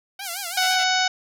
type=tone with vibrato; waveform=10% pulse; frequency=740 Hz; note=F#5; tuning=in tune; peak=-23 dBFS; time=0.19-0.84 s; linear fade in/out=5 ms; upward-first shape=sine; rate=6 Hz; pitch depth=160 cents each way
type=band-pass noise; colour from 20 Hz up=pink; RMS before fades=-34 dBFS; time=0.21-0.77 s; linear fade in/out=50 ms; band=4300 to 15000 Hz; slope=96 dB/octave
type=harmonic tone; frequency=744 Hz; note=F#5; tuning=9 cents sharp; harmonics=1 / 2 / 3 / 4 / 5 / 6 / 7 / 8 / 9; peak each=-23 / -24 / -28 / -29 / -27 / -31 / -28 / -33 / -34 dBFS; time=0.57-1.08 s; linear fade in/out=5 ms
effects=none